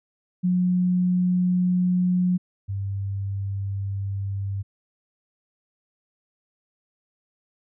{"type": "tone pair in turn", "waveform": "sine", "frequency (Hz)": [180.6, 98.64], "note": ["F#3", "G2"], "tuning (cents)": [-42, 11], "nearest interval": "minor seventh", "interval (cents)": 1047, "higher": "first", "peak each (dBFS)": [-18, -25], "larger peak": "first", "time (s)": [[0.43, 2.38], [2.68, 4.63]], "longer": "neither", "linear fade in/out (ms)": 20, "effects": []}